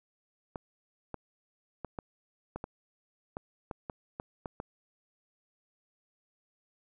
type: clicks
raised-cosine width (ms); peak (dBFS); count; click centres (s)
1; -23; 12; 0.558 / 1.143 / 1.847 / 1.988 / 2.56 / 2.641 / 3.369 / 3.712 / 3.898 / 4.199 / 4.458 / 4.601
effects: none